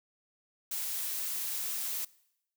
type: noise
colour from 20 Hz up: blue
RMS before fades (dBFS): -35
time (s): 0.71-2.05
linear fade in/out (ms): 5
effects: noise-tail reverb RT60 0.8 s tail -22 dB re dry